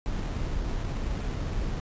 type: noise with sample-and-hold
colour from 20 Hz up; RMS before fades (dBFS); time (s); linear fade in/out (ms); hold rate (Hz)
brown; -30; 0.06-1.8; 0; 4900
effects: resampled to 16000 Hz

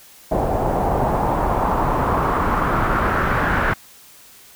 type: noise with low-pass filter sweep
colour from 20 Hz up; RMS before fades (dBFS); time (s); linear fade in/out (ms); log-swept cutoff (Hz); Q
pink; -19; 0.31-3.74; 10; 700 to 1600; 2.8
effects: white hiss -46 dBFS RMS until 4.55 s

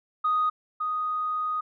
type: tone pair in turn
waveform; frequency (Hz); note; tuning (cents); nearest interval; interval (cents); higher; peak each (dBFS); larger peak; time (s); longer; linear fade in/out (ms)
sine; 1244.5 / 1244.5; D#6 / D#6; 0 / 0; unison; 0; neither; -20 / -25; first; 0.24-0.5 / 0.8-1.61; second; 10
effects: tanh soft clip ceiling -17 dBFS

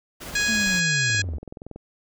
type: noise with tremolo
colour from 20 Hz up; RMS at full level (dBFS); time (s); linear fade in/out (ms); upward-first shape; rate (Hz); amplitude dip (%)
pink; -35; 0.2-0.81; 20; triangle; 15; 25
type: harmonic tone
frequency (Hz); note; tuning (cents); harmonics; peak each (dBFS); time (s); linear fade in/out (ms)
830.6; G#5; 0; 2 / 3 / 4 / 5 / 6 / 7 / 8 / 9; -23 / -28 / -32 / -30 / -34 / -34 / -35 / -30; 0.35-1.22; 5
type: linear sweep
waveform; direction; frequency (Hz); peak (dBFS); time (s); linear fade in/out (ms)
triangle; down; 229 to 68.7; -24; 0.48-1.38; 10
type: click train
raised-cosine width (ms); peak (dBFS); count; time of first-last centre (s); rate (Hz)
2; -24; 15; 1.1-1.76; 21.2
effects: none

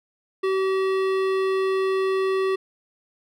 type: tone with hard clipping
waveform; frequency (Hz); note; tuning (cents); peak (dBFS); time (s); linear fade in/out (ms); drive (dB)
sine; 382.2; G4; -44; -22; 0.43-2.56; 10; 15
effects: none

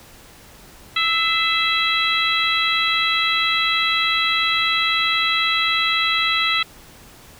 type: harmonic tone with a mistuned harmonic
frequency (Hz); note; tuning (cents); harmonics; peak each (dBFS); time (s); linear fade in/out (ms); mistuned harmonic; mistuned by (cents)
657; E5; -6; 2 / 3 / 4 / 5 / 6; -23 / -23 / -23 / -23 / -23; 0.96-6.63; 5; 3; +46
effects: pink hiss -45 dBFS RMS until 7.39 s

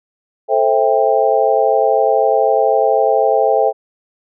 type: chord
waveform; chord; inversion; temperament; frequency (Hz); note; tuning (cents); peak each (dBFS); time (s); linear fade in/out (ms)
sine; A minor seventh; none; just; 440 / 528 / 660 / 792; A4 / C5 / E5 / G5; 0 / +16 / +2 / +18; -16; 0.48-3.73; 50
effects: none

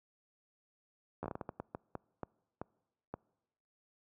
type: slowing click train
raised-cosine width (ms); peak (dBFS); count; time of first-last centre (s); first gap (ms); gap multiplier
1; -25; 14; 1.23-3.14; 12; 1.37
effects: noise-tail reverb RT60 1.0 s tail -26 dB re dry + high-pass 80 Hz 12 dB/octave

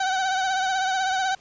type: tone with vibrato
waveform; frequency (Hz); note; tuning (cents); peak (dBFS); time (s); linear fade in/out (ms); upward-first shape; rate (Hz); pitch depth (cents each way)
30% pulse; 758; F#5; +42; -19; 0-1.35; 5; triangle; 16; 56
effects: pink hiss -54 dBFS RMS until 1.4 s + resampled to 16000 Hz

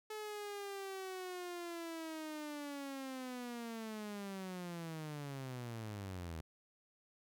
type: linear sweep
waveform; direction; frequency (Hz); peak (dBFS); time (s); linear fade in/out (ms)
sawtooth; down; 431.7 to 77.7; -39; 0.1-6.41; 5
effects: none

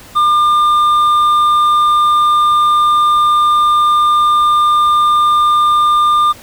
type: tone with hard clipping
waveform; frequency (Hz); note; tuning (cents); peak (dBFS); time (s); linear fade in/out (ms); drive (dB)
triangle; 1200; D6; +37; -9; 0.15-6.33; 20; 8
effects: pink hiss -37 dBFS RMS until 6.42 s

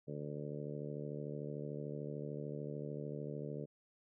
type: harmonic tone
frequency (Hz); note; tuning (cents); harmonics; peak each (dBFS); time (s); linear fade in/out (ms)
73.42; D2; 0; 2 / 3 / 4 / 5 / 6 / 7 / 8; -44 / -49 / -50 / -51 / -47 / -51 / -52; 0.07-3.66; 20
effects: none

